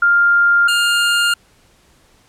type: tone pair in turn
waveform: sine / 25% pulse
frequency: 1400 / 1407.3 Hz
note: F6 / F6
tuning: +4 / +13 cents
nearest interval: unison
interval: 9 cents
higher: second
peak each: -9 dBFS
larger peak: neither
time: 0.02-0.68 / 0.68-1.34 s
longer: neither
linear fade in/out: 5 ms
effects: pink hiss -53 dBFS RMS until 2.28 s + low-pass 11000 Hz 12 dB/octave